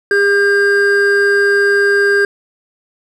triangle tone pair together, 403.3 / 1601 Hz, G4 / G6, +49 / +36 cents, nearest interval 2 octaves, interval 2387 cents, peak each -10 dBFS, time 0.11-2.25 s, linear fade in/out 2 ms, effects none

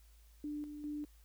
sine tone with tremolo, 296.4 Hz, D4, 16 cents sharp, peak -38 dBFS, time 0.44-1.05 s, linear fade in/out 2 ms, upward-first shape square, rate 2.5 Hz, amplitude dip 50%, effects added 54 Hz sine -59 dBFS peak until 1.24 s + white hiss -70 dBFS RMS until 1.24 s

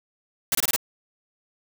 white noise bursts, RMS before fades -22 dBFS, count 5, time 0.52-0.762 s, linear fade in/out 2 ms, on 30 ms, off 23 ms, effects none

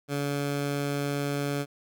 15% pulse tone, 142.6 Hz, C#3, 49 cents sharp, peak -21 dBFS, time 0.08-1.66 s, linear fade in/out 50 ms, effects none

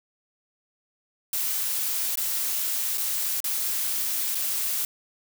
blue noise with dropouts, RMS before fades -27 dBFS, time 1.33-4.85 s, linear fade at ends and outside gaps 2 ms, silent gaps 2.156-2.173 / 2.975-2.979 / 3.404-3.442 / 4.348-4.352 s, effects none

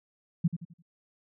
sine tone with echo, 168.8 Hz, E3, 41 cents sharp, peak -20 dBFS, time 0.44-0.48 s, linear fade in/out 10 ms, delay 86 ms, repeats 4, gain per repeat -9 dB, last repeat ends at 0.824 s, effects none

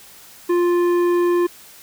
sine tone with tanh clipping, 350 Hz, F4, 4 cents sharp, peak -16 dBFS, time 0.49-1.47 s, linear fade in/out 10 ms, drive 11 dB, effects white hiss -44 dBFS RMS until 1.82 s

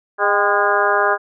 harmonic tone with a mistuned harmonic, 204.7 Hz, G#3, 25 cents flat, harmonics 2 / 3 / 4 / 5 / 6 / 7 / 8, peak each -21 / -21 / -21 / -21 / -21 / -21 / -21 dBFS, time 0.18-1.18 s, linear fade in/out 50 ms, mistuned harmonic 4, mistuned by -55 cents, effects none

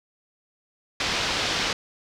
white low-pass noise, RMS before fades -26 dBFS, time 1-1.73 s, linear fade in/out 2 ms, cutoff 5000 Hz, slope 24 dB/octave, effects none

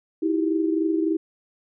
sine tone cluster, 320.9 / 344.3 / 394 Hz, E4 / F4 / G4, -46 / -25 / +9 cents, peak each -21 / -29 / -27 dBFS, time 0.22-1.17 s, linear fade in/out 10 ms, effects none

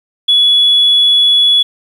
sine tone, 3395 Hz, G#7, 37 cents sharp, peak -5 dBFS, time 0.28-1.63 s, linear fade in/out 10 ms, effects tanh soft clip ceiling -1 dBFS + 7-bit

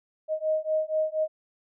sine beating tone pair, 623 / 627.2 Hz, D#5 / D#5, +2 / +14 cents, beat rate 4.2 Hz, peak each -27 dBFS, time 0.28-1.28 s, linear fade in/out 50 ms, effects none

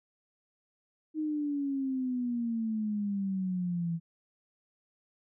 sine exponential sweep, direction down, 313.8 to 164.81 Hz, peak -29 dBFS, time 1.14-4 s, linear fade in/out 50 ms, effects none

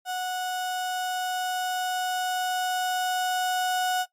35% pulse tone with level ramp, 735 Hz, F#5, 12 cents flat, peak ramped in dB -26 to -21 dBFS, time 0.05-4.06 s, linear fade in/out 50 ms, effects noise-tail reverb RT60 0.1 s tail -17 dB re dry + MP3 64 kbps

